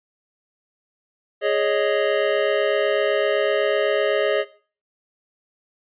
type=chord; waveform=square; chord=Ab suspended fourth; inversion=none; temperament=equal; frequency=415.3 / 554.4 / 622.3 Hz; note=Ab4 / Db5 / Eb5; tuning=0 / 0 / 0 cents; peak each=-23 dBFS; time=1.41-4.45 s; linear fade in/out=50 ms; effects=noise-tail reverb RT60 0.4 s tail -17 dB re dry + resampled to 8000 Hz